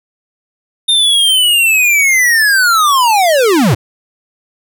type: linear sweep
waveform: square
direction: down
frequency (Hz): 3656 to 90.6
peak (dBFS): -8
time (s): 0.88-3.75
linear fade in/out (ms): 10
effects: none